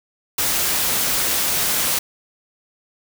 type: noise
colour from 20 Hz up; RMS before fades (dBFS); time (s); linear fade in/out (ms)
white; -20; 0.38-1.99; 5
effects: none